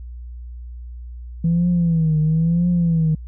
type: tone with vibrato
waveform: sine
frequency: 164.81 Hz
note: E3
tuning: in tune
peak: -13 dBFS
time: 1.44-3.15 s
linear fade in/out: 5 ms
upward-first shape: triangle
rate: 1 Hz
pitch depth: 130 cents each way
effects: tanh soft clip ceiling -11 dBFS + added 60 Hz sine -31 dBFS peak until 3.27 s